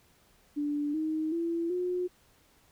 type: tone with pitch steps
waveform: sine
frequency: 292.5 / 313.5 / 336 / 360.1 Hz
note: D4 / D#4 / E4 / F#4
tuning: -7 / +13 / +33 / -47 cents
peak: -28 dBFS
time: 0.56-2.08 s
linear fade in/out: 20 ms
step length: 380 ms
effects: pink hiss -64 dBFS RMS until 2.71 s

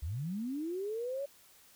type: linear sweep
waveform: sine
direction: up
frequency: 64 to 572 Hz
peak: -34 dBFS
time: 0.02-1.26 s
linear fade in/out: 10 ms
effects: white hiss -61 dBFS RMS until 1.75 s

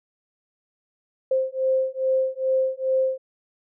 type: beating tone pair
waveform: sine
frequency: 523.3 / 525.7 Hz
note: C5 / C5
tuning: 0 / +8 cents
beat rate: 2.4 Hz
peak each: -23 dBFS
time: 1.31-3.18 s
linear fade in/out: 5 ms
effects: none

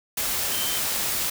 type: tone in noise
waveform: sine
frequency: 3108 Hz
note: G7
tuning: 16 cents flat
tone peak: -33 dBFS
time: 0.52-0.78 s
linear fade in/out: 5 ms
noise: white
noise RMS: -26 dBFS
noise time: 0.17-1.3 s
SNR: -10 dB
effects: none

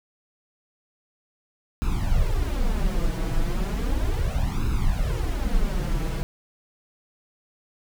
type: noise with flanger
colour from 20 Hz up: brown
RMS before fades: -23 dBFS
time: 1.82-6.23 s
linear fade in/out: 0 ms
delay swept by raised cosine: 0.77 to 6.17 ms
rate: 0.35 Hz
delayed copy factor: +0.85
effects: none

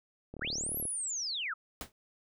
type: click train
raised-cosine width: 2 ms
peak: -30 dBFS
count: 20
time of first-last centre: 0.34-0.854 s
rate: 37 Hz
type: linear two-way sweep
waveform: sine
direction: up then down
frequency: 1178 to 11840 to 1178 Hz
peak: -33 dBFS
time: 0.41-1.54 s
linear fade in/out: 10 ms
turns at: 0.77 s
type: noise with exponential decay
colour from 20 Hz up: pink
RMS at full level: -36 dBFS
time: 1.81-1.92 s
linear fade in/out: 1 ms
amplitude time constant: 23 ms
effects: none

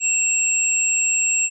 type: tone pair together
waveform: sine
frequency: 2688 / 7603 Hz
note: E7 / A#8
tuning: +33 / +33 cents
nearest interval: octave + tritone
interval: 1800 cents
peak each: -22 / -18 dBFS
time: 0-1.5 s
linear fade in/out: 50 ms
effects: none

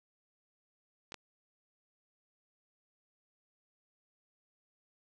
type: clicks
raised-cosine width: 0.2 ms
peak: -26 dBFS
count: 2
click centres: 1.121 / 1.143 s
effects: none

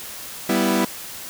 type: chord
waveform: sawtooth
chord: E minor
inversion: first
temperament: equal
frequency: 196 / 246.9 / 329.6 Hz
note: G3 / B3 / E4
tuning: 0 / 0 / 0 cents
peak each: -18 dBFS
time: 0.49-0.85 s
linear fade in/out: 5 ms
effects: white hiss -35 dBFS RMS until 1.29 s

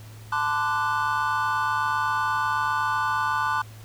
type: chord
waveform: triangle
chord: D dominant seventh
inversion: second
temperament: equal with one note detuned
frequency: 880 / 1026.7 / 1174.7 / 1480 Hz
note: A5 / C6 / D6 / F#6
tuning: 0 / -33 / 0 / 0 cents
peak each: -26 dBFS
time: 0.32-3.62 s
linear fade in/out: 5 ms
effects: added 108 Hz sine -41 dBFS peak until 3.84 s + pink hiss -50 dBFS RMS until 3.84 s

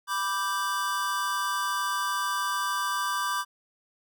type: chord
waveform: square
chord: G major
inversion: first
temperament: equal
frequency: 987.8 / 1174.7 / 1568 Hz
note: B5 / D6 / G6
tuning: 0 / 0 / 0 cents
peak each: -33 / -30 / -33 dBFS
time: 0.07-3.45 s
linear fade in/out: 50 ms
effects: none

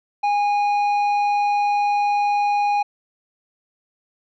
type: tone with tanh clipping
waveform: sine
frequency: 821 Hz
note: G#5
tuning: 20 cents flat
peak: -18 dBFS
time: 0.23-2.83 s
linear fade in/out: 10 ms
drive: 8 dB
effects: none

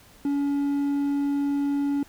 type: tone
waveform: triangle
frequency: 283.2 Hz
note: C#4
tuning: 37 cents sharp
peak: -20 dBFS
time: 0.25-2.03 s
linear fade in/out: 2 ms
effects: pink hiss -53 dBFS RMS until 2.08 s

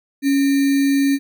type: tone with sample-and-hold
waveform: sine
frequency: 277.2 Hz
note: C#4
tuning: in tune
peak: -13 dBFS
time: 0.22-1.19 s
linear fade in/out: 50 ms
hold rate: 2100 Hz
effects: none

